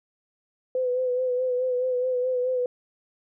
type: tone with vibrato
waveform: sine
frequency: 504 Hz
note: B4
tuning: 35 cents sharp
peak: -22 dBFS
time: 0.75-2.66 s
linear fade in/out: 2 ms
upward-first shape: sine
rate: 4.7 Hz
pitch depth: 37 cents each way
effects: none